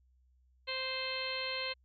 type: harmonic tone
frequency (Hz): 522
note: C5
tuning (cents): -4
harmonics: 1 / 2 / 3 / 4 / 5 / 6 / 7 / 8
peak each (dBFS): -42 / -45 / -47 / -42 / -42 / -43 / -50 / -40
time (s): 0.67-1.74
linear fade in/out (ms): 20
effects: added 63 Hz sine -65 dBFS peak until 1.84 s